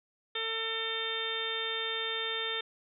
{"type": "harmonic tone with a mistuned harmonic", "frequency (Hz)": 450, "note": "A4", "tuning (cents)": 39, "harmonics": [1, 2, 3, 4, 5, 6, 7, 8], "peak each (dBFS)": [-39, -47, -41, -40, -41, -46, -40, -35], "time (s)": [0.35, 2.61], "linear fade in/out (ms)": 5, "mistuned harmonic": 3, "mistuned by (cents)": -17, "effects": []}